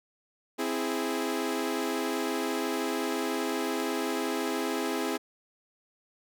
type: chord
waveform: sawtooth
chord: C augmented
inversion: none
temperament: equal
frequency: 261.6 / 329.6 / 415.3 Hz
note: C4 / E4 / G#4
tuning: 0 / 0 / 0 cents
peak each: -29 dBFS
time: 0.58-5.18 s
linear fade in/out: 20 ms
effects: none

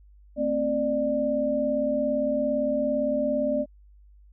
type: tone cluster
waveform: sine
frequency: 226.7 / 264.3 / 594 Hz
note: A#3 / C4 / D5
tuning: -48 / +18 / +20 cents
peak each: -31 / -28 / -24 dBFS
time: 0.36-3.66 s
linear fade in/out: 50 ms
effects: added 50 Hz sine -50 dBFS peak until 4.32 s

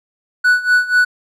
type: tone with tremolo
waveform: triangle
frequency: 1480 Hz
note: F#6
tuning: in tune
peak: -6 dBFS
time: 0.44-1.05 s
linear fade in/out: 10 ms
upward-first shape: sine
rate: 4.1 Hz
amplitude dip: 85%
effects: resampled to 32000 Hz

